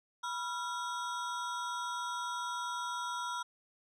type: ring-modulated tone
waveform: square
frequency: 1174.7 Hz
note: D6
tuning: in tune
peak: -33 dBFS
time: 0.23-3.43 s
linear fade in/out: 10 ms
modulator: 199 Hz
effects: low-pass 8000 Hz 12 dB/octave